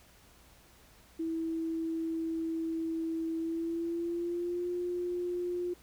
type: tone with pitch glide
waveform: sine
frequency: 326.3 to 353.8 Hz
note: E4 to F4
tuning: -18 to +23 cents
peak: -31 dBFS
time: 1.19-5.74 s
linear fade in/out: 10 ms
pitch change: +141 cents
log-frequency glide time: 3.37-4.68 s
effects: added 60 Hz sine -64 dBFS peak until 5.82 s + pink hiss -60 dBFS RMS until 5.82 s